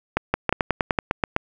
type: clicks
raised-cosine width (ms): 0.5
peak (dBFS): -4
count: 12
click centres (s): 0.17 / 0.34 / 0.493 / 0.526 / 0.608 / 0.707 / 0.808 / 0.908 / 0.988 / 1.111 / 1.238 / 1.364
effects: none